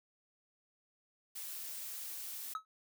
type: noise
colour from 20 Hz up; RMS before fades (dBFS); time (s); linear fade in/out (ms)
blue; -44; 1.35-2.54; 10
type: tone with exponential decay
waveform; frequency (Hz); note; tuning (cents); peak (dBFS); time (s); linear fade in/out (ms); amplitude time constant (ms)
triangle; 1285; E6; -45; -30; 2.55-2.65; 1; 20
effects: none